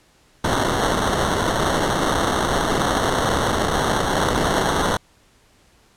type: noise with sample-and-hold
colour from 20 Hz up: violet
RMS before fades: -20 dBFS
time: 0.44-4.97 s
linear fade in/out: 5 ms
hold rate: 2450 Hz
effects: pink hiss -56 dBFS RMS until 5.96 s + low-pass 10000 Hz 12 dB/octave